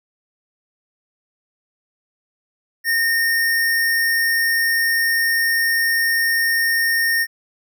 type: tone with sample-and-hold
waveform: sine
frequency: 1835 Hz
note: A#6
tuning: 28 cents flat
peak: -15 dBFS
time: 2.84-7.27 s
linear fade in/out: 50 ms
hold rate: 7350 Hz
effects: none